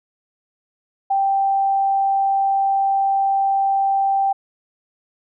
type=tone; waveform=sine; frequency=784 Hz; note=G5; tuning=in tune; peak=-15 dBFS; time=1.1-4.33 s; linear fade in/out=10 ms; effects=none